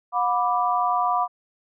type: chord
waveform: sine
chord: B minor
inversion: second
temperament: equal with one note detuned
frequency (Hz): 721.4 / 987.8 / 1174.7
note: F#5 / B5 / D6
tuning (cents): -44 / 0 / 0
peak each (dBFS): -23 / -24 / -24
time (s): 0.12-1.28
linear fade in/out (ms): 50
effects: none